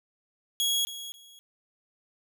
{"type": "tone with echo", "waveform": "sawtooth", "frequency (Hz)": 3322, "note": "G#7", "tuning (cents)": 0, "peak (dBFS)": -21, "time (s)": [0.6, 0.85], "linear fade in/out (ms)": 0, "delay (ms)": 270, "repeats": 2, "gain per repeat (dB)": -13, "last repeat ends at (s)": 1.39, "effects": []}